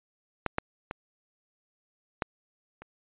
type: clicks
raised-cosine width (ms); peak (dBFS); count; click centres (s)
0.5; -12 / -11 / -19 / -12 / -29; 5; 0.463 / 0.584 / 0.911 / 2.222 / 2.82
effects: resampled to 8000 Hz